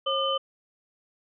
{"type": "tone cluster", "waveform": "sine", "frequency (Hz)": [541, 1204, 3047], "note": ["C#5", "D6", "G7"], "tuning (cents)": [-42, 43, -50], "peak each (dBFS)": -28, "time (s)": [0.06, 0.38], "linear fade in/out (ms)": 10, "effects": []}